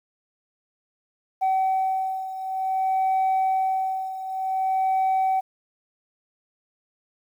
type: beating tone pair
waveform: sine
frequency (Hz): 761 / 761.54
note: F#5 / F#5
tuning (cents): +48 / +50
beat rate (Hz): 0.54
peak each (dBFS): -21 / -25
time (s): 1.41-5.41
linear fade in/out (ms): 20
effects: tanh soft clip ceiling -17 dBFS + 9-bit